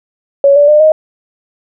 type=tone with pitch steps; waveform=sine; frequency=559 / 579.7 / 601.2 / 623.5 Hz; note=C#5 / D5 / D5 / D#5; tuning=+14 / -23 / +40 / +3 cents; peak=-3 dBFS; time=0.44-0.92 s; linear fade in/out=2 ms; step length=120 ms; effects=none